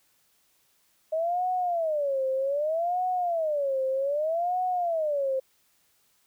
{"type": "tone with vibrato", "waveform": "sine", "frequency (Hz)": 622.3, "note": "D#5", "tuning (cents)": 0, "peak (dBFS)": -24, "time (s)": [1.12, 5.4], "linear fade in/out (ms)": 10, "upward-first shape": "sine", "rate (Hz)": 0.64, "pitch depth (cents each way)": 290, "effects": ["white hiss -67 dBFS RMS until 6.26 s"]}